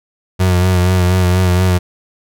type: tone with vibrato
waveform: 35% pulse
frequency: 91 Hz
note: F#2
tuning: 28 cents flat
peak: -8 dBFS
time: 0.39-1.79 s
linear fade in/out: 20 ms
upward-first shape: sine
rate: 4.2 Hz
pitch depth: 38 cents each way
effects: none